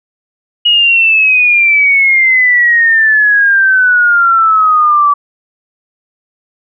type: exponential sweep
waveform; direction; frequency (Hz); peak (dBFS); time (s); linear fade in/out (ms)
sine; down; 2902 to 1147; -5; 0.65-5.14; 10
effects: none